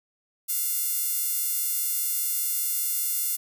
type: tone with high-pass filter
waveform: sawtooth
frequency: 705 Hz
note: F5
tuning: 16 cents sharp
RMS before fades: -27 dBFS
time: 0.48-3.37 s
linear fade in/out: 20 ms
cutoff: 11000 Hz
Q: 0.97
effects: none